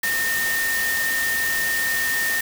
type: tone in noise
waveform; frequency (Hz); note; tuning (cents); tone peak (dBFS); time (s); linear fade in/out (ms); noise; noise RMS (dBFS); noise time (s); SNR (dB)
sine; 1827; A#6; -35; -21; 0.03-2.41; 5; white; -27; 0.03-2.41; +3
effects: none